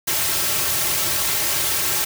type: noise with comb filter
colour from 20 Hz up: white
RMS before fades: -21 dBFS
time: 0.07-2.05 s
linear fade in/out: 10 ms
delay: 4.1 ms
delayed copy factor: -0.95
effects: none